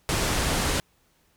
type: low-pass noise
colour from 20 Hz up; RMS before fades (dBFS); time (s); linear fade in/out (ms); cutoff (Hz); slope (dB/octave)
pink; -25; 0.09-0.8; 0; 11000; 24
effects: pink hiss -65 dBFS RMS until 1.36 s